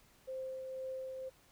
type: tone with tremolo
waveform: sine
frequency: 523 Hz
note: C5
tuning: 1 cent flat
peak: -38 dBFS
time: 0.27-1.3 s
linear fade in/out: 20 ms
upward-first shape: triangle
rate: 2 Hz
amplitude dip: 35%
effects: pink hiss -66 dBFS RMS until 1.51 s